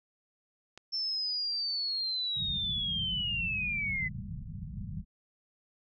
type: click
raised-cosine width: 0.2 ms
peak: -29 dBFS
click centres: 0.776 s
type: linear sweep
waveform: sine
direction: down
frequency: 5370 to 2001 Hz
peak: -30 dBFS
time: 0.92-4.09 s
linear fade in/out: 20 ms
type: low-pass noise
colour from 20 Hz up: white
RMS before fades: -40 dBFS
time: 2.35-5.05 s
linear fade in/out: 50 ms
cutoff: 210 Hz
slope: 96 dB/octave
effects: none